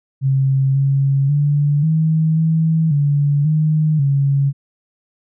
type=tone with pitch steps; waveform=sine; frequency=135 / 137.6 / 145.4 / 158.8 / 161 / 143.9 / 154.9 / 139.4 Hz; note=C#3 / C#3 / D3 / D#3 / E3 / D3 / D#3 / C#3; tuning=-45 / -12 / -17 / +36 / -41 / -35 / -7 / +10 cents; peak=-12 dBFS; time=0.21-4.53 s; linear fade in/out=50 ms; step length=540 ms; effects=none